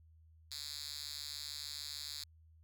5% pulse tone with high-pass filter, 146.7 Hz, D3, 2 cents flat, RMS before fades -45 dBFS, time 0.51-2.24 s, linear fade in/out 5 ms, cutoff 4300 Hz, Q 2.6, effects added 80 Hz sine -60 dBFS peak until 2.63 s

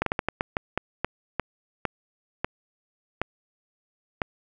slowing click train, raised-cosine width 0.5 ms, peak -9 dBFS, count 14, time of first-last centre 0.02-4.218 s, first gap 43 ms, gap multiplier 1.3, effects none

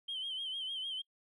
sine tone with vibrato, 3135 Hz, G7, 1 cent flat, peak -35 dBFS, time 0.08-1.02 s, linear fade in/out 10 ms, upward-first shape sine, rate 6.6 Hz, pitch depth 70 cents each way, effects noise-tail reverb RT60 0.1 s tail -26 dB re dry + tanh soft clip ceiling -33 dBFS

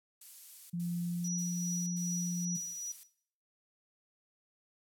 violet noise bursts, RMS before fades -47 dBFS, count 5, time 0.21-3.036 s, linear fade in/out 5 ms, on 490 ms, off 94 ms
sine tone with pitch glide, 173.1 to 174.2 Hz, F3 to F3, -15 to -4 cents, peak -33 dBFS, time 0.73-2.57 s, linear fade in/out 10 ms, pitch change +11 cents, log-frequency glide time 0.94-1.28 s
sine tone with tremolo, 5840 Hz, F#8, 24 cents flat, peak -36 dBFS, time 1.24-2.92 s, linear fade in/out 5 ms, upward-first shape triangle, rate 2.5 Hz, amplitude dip 50%
effects noise-tail reverb RT60 0.6 s tail -17 dB re dry + low-pass 12000 Hz 12 dB/octave

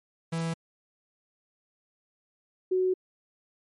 45% pulse / sine tone pair in turn, 164.81 / 370.9 Hz, E3 / F#4, 0 / +4 cents, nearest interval octave + major second, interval 1404 cents, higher second, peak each -28 / -22 dBFS, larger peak second, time 0.32-0.54 / 2.71-2.94 s, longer second, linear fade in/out 10 ms, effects MP3 48 kbps

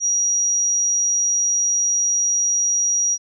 sine tone, 5750 Hz, F8, 50 cents sharp, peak -16 dBFS, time 0-3.18 s, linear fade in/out 50 ms, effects none

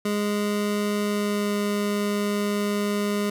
25% pulse tone with pitch glide, 206.8 to 205.4 Hz, G#3 to G#3, -7 to -19 cents, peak -19 dBFS, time 0.05-3.3 s, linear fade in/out 5 ms, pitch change -12 cents, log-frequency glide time 1.02-1.55 s, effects none

